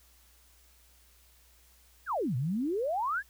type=exponential two-way sweep; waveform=sine; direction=down then up; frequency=1760 to 116.54 to 1760 Hz; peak=-28 dBFS; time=2.06-3.23 s; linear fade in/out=50 ms; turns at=2.36 s; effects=added 60 Hz sine -62 dBFS peak until 3.29 s + white hiss -63 dBFS RMS until 3.29 s